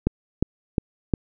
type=click train; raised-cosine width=3 ms; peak=-6 dBFS; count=4; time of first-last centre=0.07-1.138 s; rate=2.81 Hz; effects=none